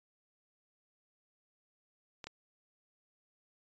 clicks, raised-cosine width 0.2 ms, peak -26 dBFS, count 2, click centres 2.242 / 2.27 s, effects resampled to 16000 Hz

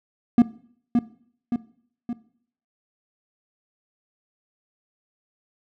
triangle tone with echo, 238.3 Hz, A#3, 38 cents sharp, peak -8 dBFS, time 0.38-0.42 s, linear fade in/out 2 ms, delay 570 ms, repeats 3, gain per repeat -5 dB, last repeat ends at 2.13 s, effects noise-tail reverb RT60 0.6 s tail -18 dB re dry

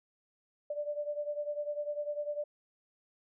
sine beating tone pair, 587.3 / 597.3 Hz, D5 / D5, 0 / +29 cents, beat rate 10 Hz, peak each -35 / -39 dBFS, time 0.7-2.44 s, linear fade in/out 5 ms, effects none

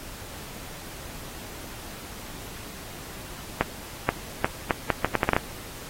accelerating click train, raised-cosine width 0.5 ms, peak -5 dBFS, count 11, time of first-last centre 3.61-5.365 s, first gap 480 ms, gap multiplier 0.74, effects pink hiss -41 dBFS RMS until 5.89 s + AAC 48 kbps

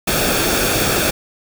pink noise with comb filter, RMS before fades -17 dBFS, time 0.07-1.11 s, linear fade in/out 10 ms, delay 1 ms, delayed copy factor -0.55, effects none

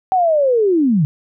sine linear sweep, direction down, 767 to 138.59 Hz, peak -11 dBFS, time 0.12-1.05 s, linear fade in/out 0 ms, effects none

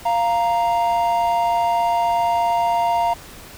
triangle tone pair together, 695.9 / 932.3 Hz, F5 / A#5, -6 / 0 cents, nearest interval perfect fourth, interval 506 cents, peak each -17 dBFS, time 0.05-3.14 s, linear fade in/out 10 ms, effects pink hiss -40 dBFS RMS until 3.57 s

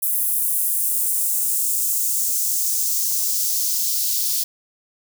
blue noise with high-pass filter sweep, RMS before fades -21 dBFS, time 0.02-4.44 s, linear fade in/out 10 ms, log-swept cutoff 11000 to 4500 Hz, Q 1.7, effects none

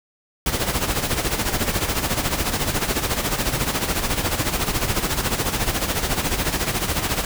pink noise with tremolo, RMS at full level -20 dBFS, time 0.46-7.25 s, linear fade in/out 2 ms, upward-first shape sine, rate 14 Hz, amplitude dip 65%, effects none

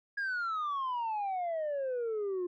sine exponential sweep, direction down, 1661.2 to 349.2 Hz, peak -29 dBFS, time 0.17-2.47 s, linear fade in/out 10 ms, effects tanh soft clip ceiling -30 dBFS

